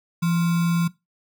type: tone with sample-and-hold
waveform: sine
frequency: 170 Hz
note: F3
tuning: 46 cents flat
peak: -18 dBFS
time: 0.22-0.88 s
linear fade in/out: 10 ms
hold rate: 1225 Hz
effects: noise-tail reverb RT60 0.2 s tail -18 dB re dry